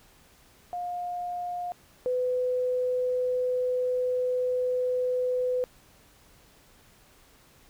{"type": "tone pair in turn", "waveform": "sine", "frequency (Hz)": [710, 502], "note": ["F5", "B4"], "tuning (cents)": [28, 28], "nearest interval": "tritone", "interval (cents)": 600, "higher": "first", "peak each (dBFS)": [-30, -24], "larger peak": "second", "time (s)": [[0.73, 1.72], [2.06, 5.64]], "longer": "second", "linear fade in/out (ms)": 0, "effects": ["pink hiss -58 dBFS RMS until 7.69 s"]}